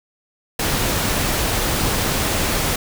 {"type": "noise", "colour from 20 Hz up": "pink", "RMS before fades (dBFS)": -20, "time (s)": [0.59, 2.76], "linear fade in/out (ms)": 5, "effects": []}